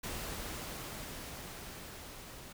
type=noise with level ramp; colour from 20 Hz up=pink; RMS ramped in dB=-40 to -50 dBFS; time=0.03-2.53 s; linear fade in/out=10 ms; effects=none